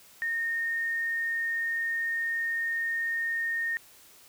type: tone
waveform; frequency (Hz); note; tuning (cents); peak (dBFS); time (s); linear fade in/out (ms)
sine; 1839; A#6; -24; -27; 0.22-3.77; 0
effects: white hiss -55 dBFS RMS until 4.28 s